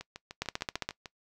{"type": "two click trains", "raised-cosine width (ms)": 0.2, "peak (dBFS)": [-14, -24], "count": [8, 8], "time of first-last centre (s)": [[0.42, 0.89], [0.01, 1.058]], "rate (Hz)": [14.9, 6.68], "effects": ["noise-tail reverb RT60 0.1 s tail -21 dB re dry"]}